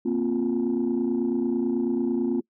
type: chord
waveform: sine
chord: Bb suspended second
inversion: none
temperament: just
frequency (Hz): 233.1 / 262.2 / 349.6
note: Bb3 / C4 / F4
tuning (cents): 0 / +4 / +2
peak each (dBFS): -25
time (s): 0.05-2.41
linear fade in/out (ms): 10
effects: noise-tail reverb RT60 0.1 s tail -24 dB re dry + tanh soft clip ceiling -17 dBFS